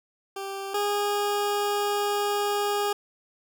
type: tone pair in turn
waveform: 20% pulse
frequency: 392 / 410.2 Hz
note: G4 / G#4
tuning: 0 / -21 cents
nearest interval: minor second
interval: 79 cents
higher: second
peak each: -27 / -19 dBFS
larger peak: second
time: 0.36-0.74 / 0.74-2.93 s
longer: second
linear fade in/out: 5 ms
effects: none

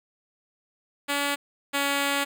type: tone pair in turn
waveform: 5% pulse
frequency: 284.7 / 281.3 Hz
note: C#4 / C#4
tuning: +46 / +26 cents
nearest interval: unison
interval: 20 cents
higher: first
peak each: -13 / -12 dBFS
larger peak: second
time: 1.08-1.36 / 1.73-2.25 s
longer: second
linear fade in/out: 20 ms
effects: none

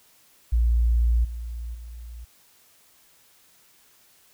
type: tone with level steps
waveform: sine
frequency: 58.27 Hz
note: A#1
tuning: in tune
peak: -17 / -30 / -36 dBFS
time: 0.52-2.25 s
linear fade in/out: 10 ms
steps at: 1.24 / 1.74 s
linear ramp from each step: 10 ms
effects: white hiss -58 dBFS RMS until 4.33 s

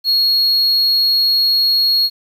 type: tone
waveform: triangle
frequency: 4308 Hz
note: C8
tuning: 50 cents sharp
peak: -10 dBFS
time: 0.04-2.1 s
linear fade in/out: 50 ms
effects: 8-bit

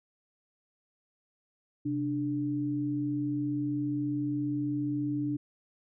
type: tone pair together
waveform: sine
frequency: 131.05 / 294.2 Hz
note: C3 / D4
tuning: +3 / +3 cents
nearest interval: octave + major second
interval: 1400 cents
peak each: -35 / -29 dBFS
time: 1.85-5.37 s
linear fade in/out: 10 ms
effects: none

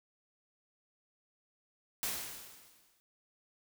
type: noise with exponential decay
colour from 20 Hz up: white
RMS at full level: -34 dBFS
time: 2.03-3 s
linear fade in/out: 0 ms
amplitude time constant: 210 ms
effects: none

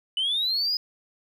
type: linear sweep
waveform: sine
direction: up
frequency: 2956 to 5050 Hz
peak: -21 dBFS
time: 0.17-0.77 s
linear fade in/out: 2 ms
effects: tanh soft clip ceiling -20 dBFS

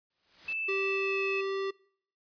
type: noise with exponential growth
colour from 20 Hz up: white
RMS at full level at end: -42 dBFS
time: 0.1-0.53 s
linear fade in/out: 5 ms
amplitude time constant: 93 ms
type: tone with pitch glide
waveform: sine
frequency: 2637 to 2599 Hz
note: E7 to E7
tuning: 0 to -25 cents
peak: -31 dBFS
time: 0.48-1.41 s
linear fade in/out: 5 ms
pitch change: -25 cents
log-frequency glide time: 0.91-1.2 s
type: tone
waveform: square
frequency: 389.5 Hz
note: G4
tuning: 11 cents flat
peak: -31 dBFS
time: 0.68-1.71 s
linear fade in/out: 10 ms
effects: noise-tail reverb RT60 0.6 s tail -23 dB re dry + resampled to 11025 Hz

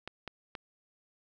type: clicks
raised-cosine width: 0.3 ms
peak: -23 dBFS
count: 3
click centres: 0.076 / 0.277 / 0.552 s
effects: none

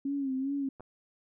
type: tone with vibrato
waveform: sine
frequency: 271.6 Hz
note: C#4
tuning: 35 cents flat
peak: -29 dBFS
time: 0.05-0.69 s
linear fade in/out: 5 ms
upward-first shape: sine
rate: 2.5 Hz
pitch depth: 71 cents each way
type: clicks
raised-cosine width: 1 ms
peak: -37 / -32 dBFS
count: 2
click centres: 0.798 / 0.806 s
effects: none

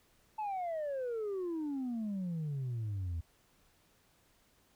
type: exponential sweep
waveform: sine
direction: down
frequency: 880 to 80.1 Hz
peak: -32 dBFS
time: 0.38-3.21 s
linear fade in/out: 10 ms
effects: tanh soft clip ceiling -33 dBFS + pink hiss -69 dBFS RMS until 4.75 s

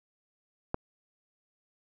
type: click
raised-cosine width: 1 ms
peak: -15 dBFS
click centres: 0.744 s
effects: none

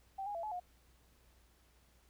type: tone with pitch steps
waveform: sine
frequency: 777 / 822 / 674 / 854 / 717 Hz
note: G5 / G#5 / E5 / G#5 / F5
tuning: -16 / -18 / +38 / +48 / +45 cents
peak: -38 dBFS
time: 0.18-0.6 s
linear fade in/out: 10 ms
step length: 84 ms
effects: added 60 Hz sine -67 dBFS peak until 2.09 s + pink hiss -70 dBFS RMS until 2.09 s

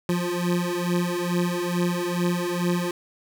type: beating tone pair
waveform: 25% pulse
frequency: 174.61 / 176.91 Hz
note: F3 / F3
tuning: 0 / +23 cents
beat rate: 2.3 Hz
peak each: -22 dBFS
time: 0.09-2.91 s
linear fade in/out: 2 ms
effects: none

